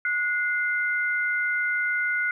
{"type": "tone pair together", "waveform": "sine", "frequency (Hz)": [1456.7, 2083], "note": ["F#6", "C7"], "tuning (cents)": [-27, -8], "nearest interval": "tritone", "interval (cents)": 619, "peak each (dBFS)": [-24, -27], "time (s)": [0.05, 2.31], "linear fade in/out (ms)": 2, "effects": []}